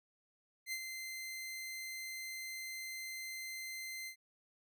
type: tone with ADSR envelope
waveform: sawtooth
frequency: 2076 Hz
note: C7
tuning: 14 cents flat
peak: -33 dBFS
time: 0.66-4.16 s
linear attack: 62 ms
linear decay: 63 ms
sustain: -6 dB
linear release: 89 ms
effects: none